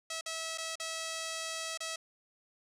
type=tone with dropouts; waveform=5% pulse; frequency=649 Hz; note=E5; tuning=27 cents flat; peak=-25 dBFS; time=0.1-1.96 s; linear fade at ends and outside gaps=5 ms; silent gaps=0.211-0.26 / 0.576-0.582 / 0.756-0.798 / 1.775-1.804 s; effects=resampled to 32000 Hz